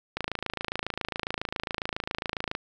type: click train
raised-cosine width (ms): 0.3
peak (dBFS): -13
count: 66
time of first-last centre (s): 0.17-2.551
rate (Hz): 27.3
effects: none